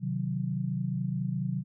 sine chord, C diminished, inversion none, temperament equal, 130.81 / 155.56 / 185 Hz, C3 / Eb3 / Gb3, 0 / 0 / 0 cents, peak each -32 / -34 / -32 dBFS, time 0-1.64 s, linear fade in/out 50 ms, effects none

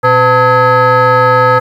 sine tone with frequency modulation, 893 Hz, A5, 25 cents sharp, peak -3 dBFS, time 0.03-1.6 s, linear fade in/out 20 ms, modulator 386 Hz, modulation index 1.7, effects tanh soft clip ceiling -3 dBFS + 7-bit

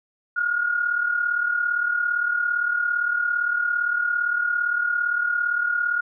sine tone pair together, 1396.9 / 1434.5 Hz, F6 / F6, 0 / +46 cents, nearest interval unison, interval 46 cents, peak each -27 / -21 dBFS, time 0.36-6.01 s, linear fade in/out 10 ms, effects none

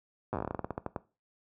slowing click train, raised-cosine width 1 ms, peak -19 dBFS, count 18, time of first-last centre 0.33-0.962 s, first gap 8 ms, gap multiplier 1.17, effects noise-tail reverb RT60 0.3 s tail -18 dB re dry + high-pass 60 Hz 12 dB/octave

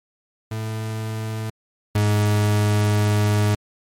40% pulse tone pair in turn, 110 / 104.55 Hz, A2 / G#2, 0 / +12 cents, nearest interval minor second, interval 88 cents, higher first, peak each -24 / -15 dBFS, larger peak second, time 0.51-1.5 / 1.95-3.55 s, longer second, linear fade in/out 5 ms, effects MP3 64 kbps

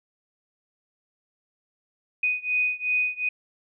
sine beating tone pair, 2489 / 2491.7 Hz, D#7 / D#7, 0 / +2 cents, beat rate 2.7 Hz, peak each -25 / -26 dBFS, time 2.23-3.29 s, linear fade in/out 5 ms, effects none

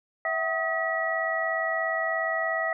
sine tone cluster, 657 / 754 / 1264 / 1933 Hz, E5 / F#5 / D#6 / B6, -6 / +32 / +27 / -38 cents, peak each -29 / -34 / -33 / -28 dBFS, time 0.25-2.73 s, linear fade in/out 2 ms, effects none

